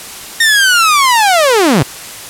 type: linear sweep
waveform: sawtooth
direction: down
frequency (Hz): 1853 to 115.7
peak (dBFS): -3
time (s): 0.4-1.83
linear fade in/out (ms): 5
effects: white hiss -28 dBFS RMS until 2.29 s + low-pass 12000 Hz 12 dB/octave